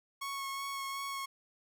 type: tone with vibrato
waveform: sawtooth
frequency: 1100 Hz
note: C#6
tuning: 14 cents flat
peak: -33 dBFS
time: 0.21-1.26 s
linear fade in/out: 10 ms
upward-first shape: sine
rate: 2.7 Hz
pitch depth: 14 cents each way
effects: none